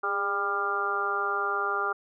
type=harmonic tone with a mistuned harmonic; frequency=199.3 Hz; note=G3; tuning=29 cents sharp; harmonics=2 / 3 / 4 / 5 / 6 / 7; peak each=-34 / -41 / -34 / -41 / -29 / -30 dBFS; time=0.03-1.93 s; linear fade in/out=10 ms; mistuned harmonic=2; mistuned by=+32 cents; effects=none